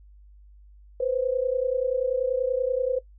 sine tone pair together, 495.6 / 526 Hz, B4 / C5, +6 / +9 cents, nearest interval minor second, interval 103 cents, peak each -25 dBFS, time 1-2.99 s, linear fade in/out 5 ms, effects noise-tail reverb RT60 0.1 s tail -17 dB re dry + added 50 Hz sine -48 dBFS peak until 3.18 s

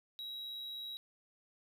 triangle tone, 3859 Hz, B7, 41 cents flat, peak -40 dBFS, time 0.19-0.97 s, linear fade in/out 0 ms, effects none

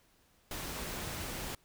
pink noise, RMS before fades -40 dBFS, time 0.51-1.55 s, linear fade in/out 2 ms, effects pink hiss -68 dBFS RMS until 1.64 s

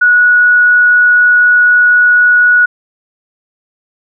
sine tone, 1463 Hz, F#6, 20 cents flat, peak -4 dBFS, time 0.01-2.66 s, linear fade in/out 10 ms, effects none

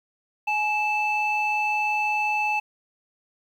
sine tone pair together, 842.4 / 2637 Hz, G#5 / E7, +24 / 0 cents, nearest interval octave + minor sixth, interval 1976 cents, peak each -23 dBFS, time 0.47-2.6 s, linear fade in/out 10 ms, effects tanh soft clip ceiling -16 dBFS + 9-bit

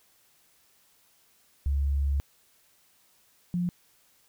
sine tone pair in turn, 70 / 176.39 Hz, C#2 / F3, +18 / +18 cents, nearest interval octave + major third, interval 1600 cents, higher second, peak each -23 / -25 dBFS, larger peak first, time 1.66-2.2 / 3.54-3.69 s, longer first, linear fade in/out 0 ms, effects white hiss -64 dBFS RMS until 4.28 s

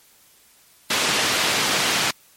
white band-pass noise, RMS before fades -21 dBFS, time 0.9-2.11 s, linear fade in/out 5 ms, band 140 to 4500 Hz, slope 12 dB/octave, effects white hiss -54 dBFS RMS until 2.36 s + MP3 64 kbps

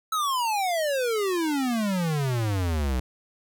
square exponential sweep, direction down, 1321 to 60.7 Hz, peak -24 dBFS, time 0.12-3 s, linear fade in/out 5 ms, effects none

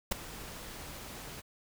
pink noise with ADSR envelope, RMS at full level -26 dBFS, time 0.11-1.42 s, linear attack 12 ms, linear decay 5 ms, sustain -19 dB, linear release 26 ms, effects none

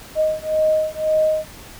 sine beating tone pair, 622.3 / 624.2 Hz, D#5 / D#5, 0 / +5 cents, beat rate 1.9 Hz, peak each -19 dBFS, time 0.15-1.46 s, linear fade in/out 50 ms, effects pink hiss -40 dBFS RMS until 1.79 s

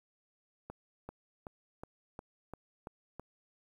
accelerating click train, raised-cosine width 1 ms, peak -29 dBFS, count 8, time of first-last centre 0.7-3.196 s, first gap 390 ms, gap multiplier 0.97, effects 10-bit

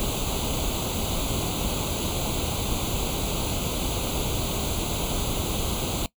pink noise with comb filter, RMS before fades -27 dBFS, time 0-6.06 s, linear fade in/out 0 ms, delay 0.28 ms, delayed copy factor +0.9, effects noise-tail reverb RT60 0.1 s tail -20 dB re dry

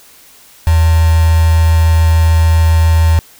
sine tone with quantisation, 81.5 Hz, E2, 19 cents flat, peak -6 dBFS, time 0.67-3.19 s, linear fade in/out 0 ms, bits 3, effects white hiss -42 dBFS RMS until 3.39 s

